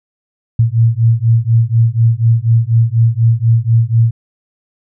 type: beating tone pair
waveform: sine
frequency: 112.9 / 117 Hz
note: A2 / A#2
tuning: +45 / +7 cents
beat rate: 4.1 Hz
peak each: -11 dBFS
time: 0.59-4.11 s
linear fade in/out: 5 ms
effects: none